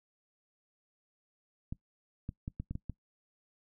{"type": "clicks", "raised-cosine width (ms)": 5, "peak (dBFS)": -25, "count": 7, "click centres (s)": [1.725, 2.291, 2.479, 2.6, 2.71, 2.754, 2.897], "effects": ["noise-tail reverb RT60 0.1 s tail -21 dB re dry"]}